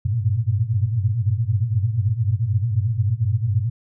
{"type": "tone cluster", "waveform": "sine", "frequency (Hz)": [95.7, 99.7, 113.6, 122.4], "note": ["G2", "G2", "A#2", "B2"], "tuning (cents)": [-41, 30, -44, -15], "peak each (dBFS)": [-26, -23, -21, -25], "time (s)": [0.05, 3.7], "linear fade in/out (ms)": 10, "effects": []}